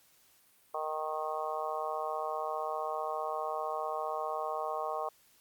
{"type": "harmonic tone", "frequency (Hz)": 155.3, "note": "D#3", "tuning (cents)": -3, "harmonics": [3, 4, 5, 6, 7, 8], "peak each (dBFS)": [-41, -38, -38, -44, -38, -45], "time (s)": [0.74, 5.09], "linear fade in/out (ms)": 5, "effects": ["white hiss -65 dBFS RMS until 5.4 s", "Opus 48 kbps"]}